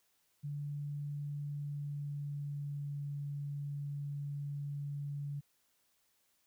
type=tone with pitch glide; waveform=sine; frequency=145 to 143.33 Hz; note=D3 to D3; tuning=-22 to -42 cents; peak=-37 dBFS; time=0.43-5.41 s; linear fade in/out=20 ms; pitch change=-20 cents; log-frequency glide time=1.44-3.06 s; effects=white hiss -75 dBFS RMS until 6.46 s